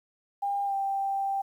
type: tone with pitch glide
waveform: sine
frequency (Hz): 802 to 785.9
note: G5 to G5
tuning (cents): +39 to +4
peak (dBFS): -26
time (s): 0.42-1.42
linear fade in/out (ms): 10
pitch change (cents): -35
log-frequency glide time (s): 0.65-0.74
effects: 10-bit